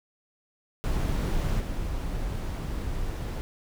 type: noise with level steps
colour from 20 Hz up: brown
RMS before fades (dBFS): -26 / -31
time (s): 0.84-3.41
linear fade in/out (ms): 0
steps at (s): 1.59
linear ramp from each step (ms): 20
effects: none

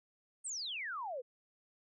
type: exponential sweep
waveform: sine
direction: down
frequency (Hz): 8950 to 466.2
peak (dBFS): -38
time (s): 0.44-1.22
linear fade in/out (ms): 20
effects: none

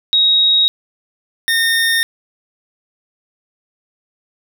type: tone pair in turn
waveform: sine / 25% pulse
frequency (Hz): 3786 / 1830.6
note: A#7 / A#6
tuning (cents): +26 / -32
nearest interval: octave + minor second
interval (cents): 1258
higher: first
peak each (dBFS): -9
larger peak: neither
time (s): 0.13-0.68 / 1.48-2.03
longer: neither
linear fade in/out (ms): 0
effects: none

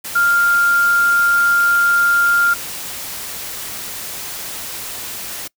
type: tone in noise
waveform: sine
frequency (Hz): 1398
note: F6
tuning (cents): +1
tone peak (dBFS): -11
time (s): 0.15-2.54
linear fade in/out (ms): 10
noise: white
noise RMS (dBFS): -28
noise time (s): 0.04-5.48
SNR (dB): +14
effects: noise-tail reverb RT60 0.1 s tail -24 dB re dry

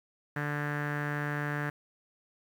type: tone with low-pass filter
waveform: sawtooth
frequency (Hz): 146.83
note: D3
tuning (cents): 0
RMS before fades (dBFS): -33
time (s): 0.36-1.7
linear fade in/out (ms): 5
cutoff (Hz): 1700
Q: 5.8
effects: 9-bit

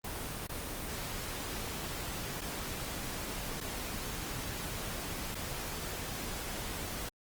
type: noise with dropouts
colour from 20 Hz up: pink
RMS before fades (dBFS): -39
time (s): 0.04-7.09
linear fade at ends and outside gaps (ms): 5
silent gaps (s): 0.471-0.493 / 2.41-2.415 / 3.604-3.61 / 5.347-5.352
effects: Opus 24 kbps

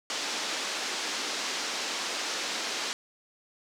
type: band-pass noise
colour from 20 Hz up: white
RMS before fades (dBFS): -33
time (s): 0.1-2.93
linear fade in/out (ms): 0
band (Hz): 240 to 6200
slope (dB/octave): 24
effects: none

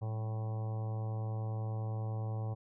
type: harmonic tone with a mistuned harmonic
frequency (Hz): 110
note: A2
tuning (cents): 0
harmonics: 1 / 2 / 3 / 4 / 5 / 6 / 7 / 8 / 9 / 10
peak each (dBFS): -34 / -51 / -53 / -51 / -50 / -57 / -50 / -59 / -57 / -60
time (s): 0.01-2.55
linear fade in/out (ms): 20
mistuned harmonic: 2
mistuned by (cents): -140
effects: none

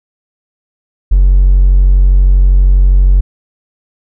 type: tone with hard clipping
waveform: triangle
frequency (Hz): 46.25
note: F#1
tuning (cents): 0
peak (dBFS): -3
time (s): 1.11-3.21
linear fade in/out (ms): 10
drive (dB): 2
effects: none

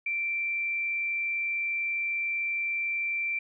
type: tone with frequency modulation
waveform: sine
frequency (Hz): 2349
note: D7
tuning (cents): 0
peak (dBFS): -27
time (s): 0.06-3.39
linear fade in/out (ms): 5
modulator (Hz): 91.4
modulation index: 0.26
effects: none

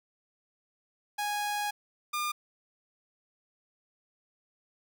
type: tone pair in turn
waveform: sawtooth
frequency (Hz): 828 / 1206.2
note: G#5 / D6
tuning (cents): -5 / +46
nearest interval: perfect fifth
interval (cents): 651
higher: second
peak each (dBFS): -26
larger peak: neither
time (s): 1.18-1.71 / 2.13-2.32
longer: first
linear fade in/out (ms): 10
effects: none

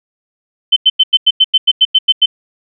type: tone bursts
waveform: sine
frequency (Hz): 3068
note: G7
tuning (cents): -38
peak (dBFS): -4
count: 12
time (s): 0.72-2.26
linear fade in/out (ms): 10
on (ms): 44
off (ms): 92
effects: none

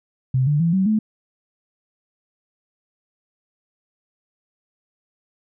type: tone with pitch steps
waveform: sine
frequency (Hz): 129.9 / 147.5 / 167.49 / 190.18 / 216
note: C3 / D3 / E3 / F#3 / A3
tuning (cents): -12 / +8 / +28 / +48 / -32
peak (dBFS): -15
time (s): 0.34-0.99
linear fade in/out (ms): 5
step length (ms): 130
effects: none

